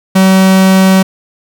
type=tone; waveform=45% pulse; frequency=189.8 Hz; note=F#3; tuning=44 cents sharp; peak=-4 dBFS; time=0.15-1.03 s; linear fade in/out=10 ms; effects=none